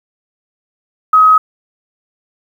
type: tone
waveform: sine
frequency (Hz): 1268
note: D#6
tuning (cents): +32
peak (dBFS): -4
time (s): 1.13-1.38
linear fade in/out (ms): 5
effects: 7-bit